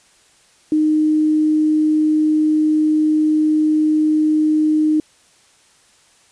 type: tone with quantisation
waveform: sine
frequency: 308.1 Hz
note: D#4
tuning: 17 cents flat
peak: -12 dBFS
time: 0.72-5 s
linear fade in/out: 2 ms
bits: 7
effects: white hiss -53 dBFS RMS until 6.31 s + resampled to 22050 Hz